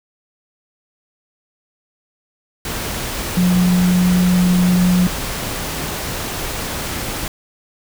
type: tone in noise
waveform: sine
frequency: 180.1 Hz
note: F#3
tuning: 46 cents flat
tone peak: -11 dBFS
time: 3.37-5.07 s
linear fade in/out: 2 ms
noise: pink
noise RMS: -24 dBFS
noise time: 2.65-7.28 s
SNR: +10 dB
effects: none